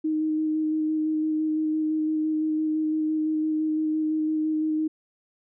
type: tone with vibrato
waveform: sine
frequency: 311.1 Hz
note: D#4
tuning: in tune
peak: -22 dBFS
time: 0.04-4.88 s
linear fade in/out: 10 ms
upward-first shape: square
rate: 5.9 Hz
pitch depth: 10 cents each way
effects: none